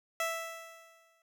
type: tone with exponential decay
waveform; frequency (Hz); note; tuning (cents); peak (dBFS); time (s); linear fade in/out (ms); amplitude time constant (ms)
15% pulse; 659.3; E5; 0; -23; 0.2-1.22; 2; 220
effects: none